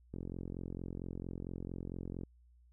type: click train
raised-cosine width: 3 ms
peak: -29 dBFS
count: 94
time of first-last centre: 0.14-2.235 s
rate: 44.4 Hz
effects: added 60 Hz sine -61 dBFS peak until 2.72 s